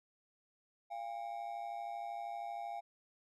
triangle ring-modulated tone, 750 Hz, F#5, 23 cents sharp, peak -35 dBFS, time 0.9-2.81 s, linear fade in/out 20 ms, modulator 56.4 Hz, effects none

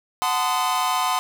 45% pulse chord, F# diminished seventh, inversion none, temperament equal with one note detuned, 740 / 880 / 1028.5 / 1244.5 Hz, F#5 / A5 / C6 / Eb6, 0 / 0 / -30 / 0 cents, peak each -26 / -28 / -23 / -28 dBFS, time 0.22-1.19 s, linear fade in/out 0 ms, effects none

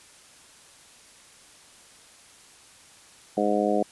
harmonic tone, 103.83 Hz, G#2, in tune, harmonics 2 / 3 / 4 / 5 / 6 / 7, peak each -28 / -28 / -28 / -28 / -28 / -28 dBFS, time 3.37-3.83 s, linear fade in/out 5 ms, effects white hiss -52 dBFS RMS until 3.91 s + resampled to 24000 Hz

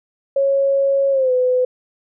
sine tone with pitch glide, 550 to 504.4 Hz, C#5 to B4, -14 to +36 cents, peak -13 dBFS, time 0.36-1.65 s, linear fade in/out 5 ms, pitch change -150 cents, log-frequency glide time 1.11-1.32 s, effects none

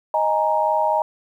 sine chord, D# suspended fourth, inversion none, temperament just, 622.3 / 829.7 / 933.4 Hz, D#5 / G#5 / A#5, 0 / -2 / +2 cents, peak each -21 / -22 / -20 dBFS, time 0.14-1.02 s, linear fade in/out 2 ms, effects 9-bit

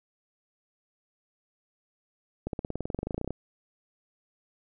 accelerating click train, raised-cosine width 2 ms, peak -18 dBFS, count 20, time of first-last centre 2.47-3.306 s, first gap 62 ms, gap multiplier 0.96, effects none

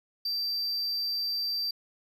triangle tone, 4683 Hz, D8, 6 cents flat, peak -27 dBFS, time 0.25-1.71 s, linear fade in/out 5 ms, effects none

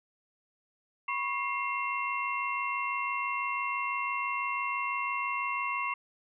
sine tone cluster, 989 / 1095 / 2119 / 2720 Hz, B5 / C#6 / C7 / F7, +2 / -22 / +21 / -46 cents, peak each -38 / -33 / -35 / -36 dBFS, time 1.08-5.94 s, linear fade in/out 5 ms, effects none

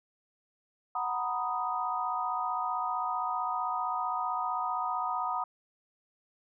sine chord, B major seventh, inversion second, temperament equal, 740 / 932.3 / 987.8 / 1244.5 Hz, F#5 / A#5 / B5 / D#6, 0 / 0 / 0 / 0 cents, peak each -35 / -36 / -36 / -33 dBFS, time 0.95-5.44 s, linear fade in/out 5 ms, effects none

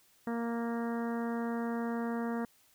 harmonic tone, 233.1 Hz, A#3, in tune, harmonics 1 / 2 / 3 / 4 / 5 / 6 / 7 / 8, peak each -33 / -39 / -43 / -45 / -47 / -49 / -50 / -51 dBFS, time 0.27-2.45 s, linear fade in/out 2 ms, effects white hiss -66 dBFS RMS until 2.74 s

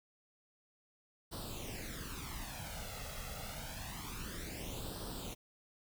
pink noise with flanger, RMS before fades -44 dBFS, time 1.31-5.35 s, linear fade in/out 20 ms, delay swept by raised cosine 0.22 to 1.52 ms, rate 0.27 Hz, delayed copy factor +0.75, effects none

